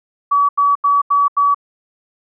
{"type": "tone bursts", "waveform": "sine", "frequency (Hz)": 1140, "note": "C#6", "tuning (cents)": 48, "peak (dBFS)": -10, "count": 5, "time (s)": [0.31, 1.546], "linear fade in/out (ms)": 10, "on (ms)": 180, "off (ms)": 84, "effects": []}